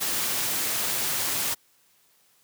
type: noise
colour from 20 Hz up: white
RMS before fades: -27 dBFS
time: 0-1.55 s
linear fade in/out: 20 ms
effects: white hiss -63 dBFS RMS until 2.43 s + high-pass 80 Hz 12 dB/octave